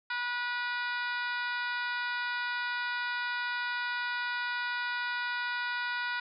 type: harmonic tone with a mistuned harmonic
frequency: 486.5 Hz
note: B4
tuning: 26 cents flat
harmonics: 2 / 3 / 4 / 5 / 6 / 7 / 8 / 9 / 10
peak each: -38 / -33 / -40 / -42 / -48 / -47 / -45 / -50 / -48 dBFS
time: 0.1-6.2 s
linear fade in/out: 5 ms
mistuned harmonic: 7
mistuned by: +40 cents
effects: none